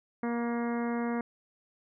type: harmonic tone with a mistuned harmonic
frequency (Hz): 236.4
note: A#3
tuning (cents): +24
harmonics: 1 / 2 / 3 / 4 / 5 / 6 / 7 / 8 / 9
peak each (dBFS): -30 / -36 / -40 / -42 / -44 / -46 / -47 / -48 / -49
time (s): 0.23-1.21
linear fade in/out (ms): 2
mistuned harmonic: 5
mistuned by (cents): -23
effects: none

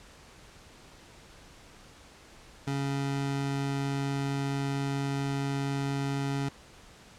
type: tone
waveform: 25% pulse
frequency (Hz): 138.8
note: C#3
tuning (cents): +3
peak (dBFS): -25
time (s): 2.67-6.49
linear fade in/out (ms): 5
effects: pink hiss -53 dBFS RMS until 7.18 s + low-pass 8000 Hz 12 dB/octave

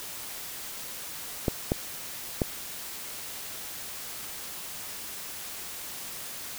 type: clicks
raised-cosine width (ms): 2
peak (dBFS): -10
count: 3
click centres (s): 1.482 / 1.719 / 2.418
effects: white hiss -39 dBFS RMS until 6.58 s

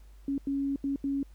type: tone bursts at uneven times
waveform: sine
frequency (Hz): 277.2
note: C#4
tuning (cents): 0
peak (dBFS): -27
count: 4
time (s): 0.28-0.38 / 0.47-0.76 / 0.84-0.96 / 1.04-1.23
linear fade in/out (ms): 2
effects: added 50 Hz sine -49 dBFS peak until 1.34 s + pink hiss -66 dBFS RMS until 1.34 s

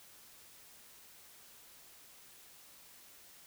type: silence
effects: white hiss -58 dBFS RMS until 3.46 s

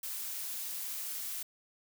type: noise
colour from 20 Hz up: blue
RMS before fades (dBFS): -39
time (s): 0.03-1.43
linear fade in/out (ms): 5
effects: none

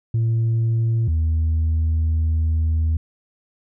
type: tone pair in turn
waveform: sine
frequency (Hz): 114 / 79.89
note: A#2 / D#2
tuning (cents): -38 / +46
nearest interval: tritone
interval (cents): 616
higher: first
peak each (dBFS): -14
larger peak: neither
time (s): 0.14-1.08 / 1.08-2.97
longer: second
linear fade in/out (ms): 5
effects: tanh soft clip ceiling -15 dBFS

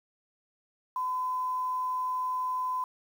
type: tone with quantisation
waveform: sine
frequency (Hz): 1014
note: B5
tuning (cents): +45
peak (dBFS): -28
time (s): 0.96-2.84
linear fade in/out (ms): 2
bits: 9
effects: none

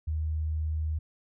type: tone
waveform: sine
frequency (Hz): 78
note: D#2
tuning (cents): +5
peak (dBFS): -27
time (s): 0.07-0.99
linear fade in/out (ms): 10
effects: none

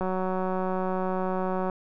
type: click train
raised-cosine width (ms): 1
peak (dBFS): -16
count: 315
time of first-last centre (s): 0.01-1.698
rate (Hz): 186
effects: none

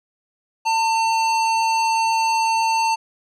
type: tone with low-pass filter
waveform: square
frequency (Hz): 899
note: A5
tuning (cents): +37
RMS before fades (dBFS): -19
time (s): 0.65-2.96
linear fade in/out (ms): 20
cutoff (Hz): 6600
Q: 0.96
effects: none

